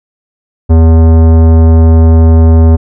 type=tone with tanh clipping; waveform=sine; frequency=81.3 Hz; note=E2; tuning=23 cents flat; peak=-3 dBFS; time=0.69-2.77 s; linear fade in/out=20 ms; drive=17 dB; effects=none